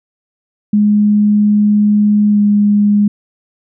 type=tone with pitch glide; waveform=sine; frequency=208.4 to 206.1 Hz; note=G#3 to G#3; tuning=+6 to -13 cents; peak=-7 dBFS; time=0.73-3.08 s; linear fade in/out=5 ms; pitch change=-19 cents; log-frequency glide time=2.3-2.39 s; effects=none